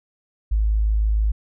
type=tone; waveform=sine; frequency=53.2 Hz; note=G#1; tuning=42 cents sharp; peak=-16 dBFS; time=0.51-1.32 s; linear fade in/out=10 ms; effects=none